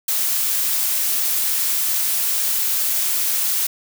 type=noise; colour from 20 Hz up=blue; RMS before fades=-20 dBFS; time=0.08-3.67 s; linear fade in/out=5 ms; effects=none